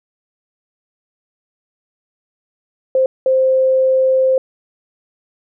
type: tone bursts at uneven times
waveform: sine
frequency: 523.3 Hz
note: C5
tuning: in tune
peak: -10 dBFS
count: 2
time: 2.95-3.06 / 3.26-4.38 s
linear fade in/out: 2 ms
effects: none